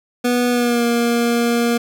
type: tone with pitch glide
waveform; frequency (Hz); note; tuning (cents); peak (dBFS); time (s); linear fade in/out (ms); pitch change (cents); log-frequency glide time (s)
25% pulse; 244.6 to 236; B3 to A#3; -16 to +22; -11; 0.24-1.78; 10; -62; 0.5-0.84
effects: none